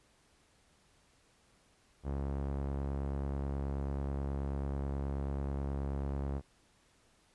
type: tone with low-pass filter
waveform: sawtooth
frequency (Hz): 69.3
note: C#2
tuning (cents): 0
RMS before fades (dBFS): -36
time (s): 2.03-6.42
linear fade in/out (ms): 50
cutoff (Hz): 930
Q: 0.72
effects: pink hiss -68 dBFS RMS until 7.34 s + resampled to 24000 Hz